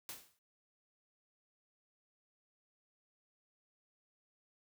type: noise with exponential decay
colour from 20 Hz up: white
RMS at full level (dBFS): -43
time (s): 0.09-0.39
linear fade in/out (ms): 1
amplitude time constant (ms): 64
effects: none